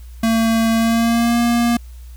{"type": "tone with pitch glide", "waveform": "square", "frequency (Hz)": [226.2, 236.4], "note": ["A3", "A#3"], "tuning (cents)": [48, 24], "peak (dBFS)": -14, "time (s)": [0.23, 1.77], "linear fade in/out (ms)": 5, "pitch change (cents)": 76, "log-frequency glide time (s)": [0.75, 1.39], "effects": ["added 60 Hz sine -33 dBFS peak until 2.16 s", "white hiss -52 dBFS RMS until 2.16 s"]}